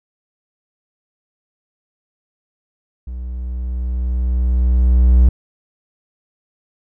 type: tone with level ramp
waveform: triangle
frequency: 61.74 Hz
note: B1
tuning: in tune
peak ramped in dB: -23 to -4 dBFS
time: 3.07-5.29 s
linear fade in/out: 5 ms
effects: none